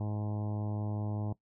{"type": "harmonic tone", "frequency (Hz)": 105.1, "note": "G#2", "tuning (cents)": 21, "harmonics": [1, 2, 3, 4, 5, 6, 7, 8, 9, 10], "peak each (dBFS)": [-33, -40, -44, -50, -52, -49, -51, -51, -55, -59], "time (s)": [0, 1.33], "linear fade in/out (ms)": 5, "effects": ["noise-tail reverb RT60 0.1 s tail -19 dB re dry"]}